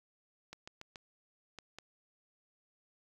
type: clicks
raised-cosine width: 0.2 ms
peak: -29 dBFS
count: 6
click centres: 0.53 / 0.675 / 0.814 / 0.958 / 1.587 / 1.786 s
effects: 10-bit